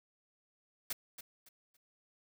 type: noise with echo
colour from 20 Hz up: white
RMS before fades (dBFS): -37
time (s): 0.9-0.93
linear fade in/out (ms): 5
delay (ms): 280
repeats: 3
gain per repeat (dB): -11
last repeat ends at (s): 1.77
effects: none